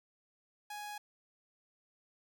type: tone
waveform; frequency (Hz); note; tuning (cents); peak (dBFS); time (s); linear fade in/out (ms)
sawtooth; 832; G#5; +3; -38; 0.7-0.98; 5
effects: none